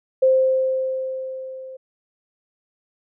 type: tone with level ramp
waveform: sine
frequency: 523 Hz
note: C5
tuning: 1 cent flat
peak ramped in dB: -11 to -34 dBFS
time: 0.22-1.77 s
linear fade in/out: 10 ms
effects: none